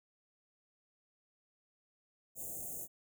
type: band-stop noise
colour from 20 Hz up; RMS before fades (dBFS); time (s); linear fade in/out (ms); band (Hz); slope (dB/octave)
white; -43; 2.35-2.88; 50; 760 to 6500; 96
effects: none